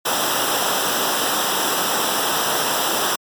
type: noise with comb filter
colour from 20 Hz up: pink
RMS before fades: -20 dBFS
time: 0.05-3.16 s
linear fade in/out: 10 ms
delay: 0.45 ms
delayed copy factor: -0.75
effects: high-pass 200 Hz 12 dB/octave + MP3 96 kbps